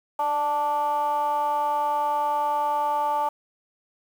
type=tone with frequency modulation; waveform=sine; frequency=880 Hz; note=A5; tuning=in tune; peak=-20 dBFS; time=0.19-3.29 s; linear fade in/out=5 ms; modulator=290 Hz; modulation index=0.67; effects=tanh soft clip ceiling -18 dBFS + 8-bit